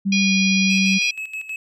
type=tone with pitch glide; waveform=sine; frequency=196 to 191.86 Hz; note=G3 to G3; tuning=0 to -37 cents; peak=-17 dBFS; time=0.05-0.99 s; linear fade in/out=20 ms; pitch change=-37 cents; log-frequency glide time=0.2-0.33 s
type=harmonic tone; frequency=817 Hz; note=G#5; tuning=29 cents flat; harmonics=3 / 4 / 5 / 6 / 7; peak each=-19 / -28 / -30 / -28 / -28 dBFS; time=0.12-1.11 s; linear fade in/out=5 ms
type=tone with tremolo; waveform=triangle; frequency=2581 Hz; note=E7; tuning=37 cents flat; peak=-24 dBFS; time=0.7-1.56 s; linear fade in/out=2 ms; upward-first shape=square; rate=6.3 Hz; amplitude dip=70%
effects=none